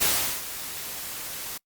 white noise with ADSR envelope, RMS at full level -21 dBFS, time 0-1.58 s, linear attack 22 ms, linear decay 380 ms, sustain -14 dB, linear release 8 ms, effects noise-tail reverb RT60 0.1 s tail -25 dB re dry + Opus 48 kbps

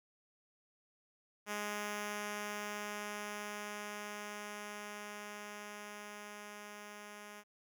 5% pulse tone with level ramp, 207.7 Hz, G#3, in tune, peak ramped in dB -26 to -38 dBFS, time 1.46-7.44 s, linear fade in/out 50 ms, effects none

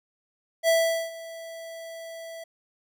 square tone with ADSR envelope, 659.3 Hz, E5, in tune, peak -18 dBFS, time 0.63-2.44 s, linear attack 53 ms, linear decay 420 ms, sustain -20 dB, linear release 6 ms, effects none

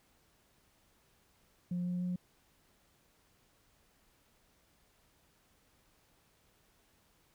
sine tone with pitch steps, 177.1 / 178.33 / 179.57 Hz, F3 / F3 / F3, +24 / +36 / +48 cents, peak -31 dBFS, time 1.71-2.16 s, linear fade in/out 5 ms, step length 150 ms, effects tanh soft clip ceiling -30 dBFS + pink hiss -70 dBFS RMS until 7.34 s

